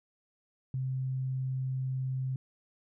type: tone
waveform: sine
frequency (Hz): 130.81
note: C3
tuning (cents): 0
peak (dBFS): -30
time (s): 0.74-2.36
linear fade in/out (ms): 2
effects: none